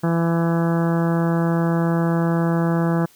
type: harmonic tone with a mistuned harmonic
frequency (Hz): 167.5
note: E3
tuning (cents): +28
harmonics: 1 / 2 / 3 / 4 / 5 / 6 / 7 / 8 / 9 / 10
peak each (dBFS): -18 / -24 / -28 / -30 / -32 / -34 / -35 / -36 / -37 / -38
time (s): 0.03-3.06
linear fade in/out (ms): 10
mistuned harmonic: 8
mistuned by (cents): -22
effects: white hiss -53 dBFS RMS until 3.15 s